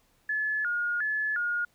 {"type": "tone with vibrato", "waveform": "sine", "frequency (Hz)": 1568, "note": "G6", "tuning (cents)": 0, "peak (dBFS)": -26, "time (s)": [0.29, 1.65], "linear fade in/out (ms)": 5, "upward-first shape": "square", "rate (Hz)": 1.4, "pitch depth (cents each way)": 160, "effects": ["pink hiss -67 dBFS RMS until 1.74 s"]}